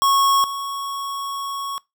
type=tone pair in turn; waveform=square; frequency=1100 / 1107 Hz; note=C#6 / C#6; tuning=-14 / -3 cents; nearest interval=unison; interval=11 cents; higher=second; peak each=-15 / -26 dBFS; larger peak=first; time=0.02-0.44 / 0.44-1.78 s; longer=second; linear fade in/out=0 ms; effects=noise-tail reverb RT60 0.2 s tail -23 dB re dry